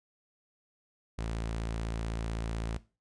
sawtooth tone, 55.9 Hz, A1, 28 cents sharp, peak -29 dBFS, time 1.18-2.78 s, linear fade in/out 10 ms, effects noise-tail reverb RT60 0.3 s tail -17 dB re dry + resampled to 22050 Hz

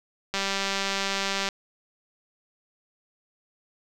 click train, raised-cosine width 0.2 ms, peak -10 dBFS, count 226, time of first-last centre 0.34-1.488 s, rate 196 Hz, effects none

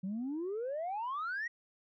sine exponential sweep, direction up, 181.3 to 1941 Hz, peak -33 dBFS, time 0.03-1.48 s, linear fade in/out 10 ms, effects tanh soft clip ceiling -32 dBFS

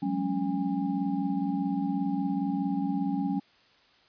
sine tone cluster, 176 / 193 / 218 / 277.2 / 811 Hz, F3 / G3 / A3 / C#4 / G#5, +14 / -27 / -16 / 0 / -41 cents, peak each -36 / -31 / -37 / -29 / -38 dBFS, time 0.02-3.4 s, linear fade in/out 10 ms, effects white hiss -61 dBFS RMS until 4.08 s + resampled to 11025 Hz

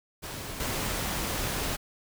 pink noise with level steps, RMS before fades -38 / -31 dBFS, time 0.22-1.77 s, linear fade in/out 20 ms, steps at 0.6 s, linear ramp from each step 2 ms, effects none

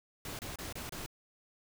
pink noise bursts, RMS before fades -42 dBFS, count 5, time 0.25-1.062 s, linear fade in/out 2 ms, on 140 ms, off 28 ms, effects none

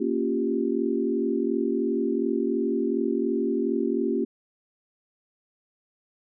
sine chord, G half-diminished seventh, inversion first, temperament equal, 233.1 / 277.2 / 349.2 / 392 Hz, Bb3 / Db4 / F4 / G4, 0 / 0 / 0 / 0 cents, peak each -28 dBFS, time 0-4.25 s, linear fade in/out 10 ms, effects none

